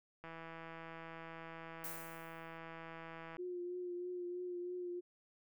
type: click train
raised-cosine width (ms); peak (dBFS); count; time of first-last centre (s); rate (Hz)
0.5; -35; 514; 0.24-3.368; 164
type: noise with exponential decay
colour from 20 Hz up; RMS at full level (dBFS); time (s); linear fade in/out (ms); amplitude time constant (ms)
violet; -43; 1.84-2.58; 2; 160
type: tone with vibrato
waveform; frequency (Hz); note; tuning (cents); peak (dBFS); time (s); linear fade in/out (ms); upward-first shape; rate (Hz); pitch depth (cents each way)
sine; 356.3; F4; +35; -40; 3.38-5.01; 20; triangle; 3.1; 28
effects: none